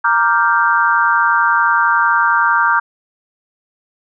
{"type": "chord", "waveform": "sine", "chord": "G minor seventh", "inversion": "first", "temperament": "equal", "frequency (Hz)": [932.3, 1174.7, 1396.9, 1568], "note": ["Bb5", "D6", "F6", "G6"], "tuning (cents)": [0, 0, 0, 0], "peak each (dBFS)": -16, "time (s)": [0.04, 2.8], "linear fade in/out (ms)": 10, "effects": []}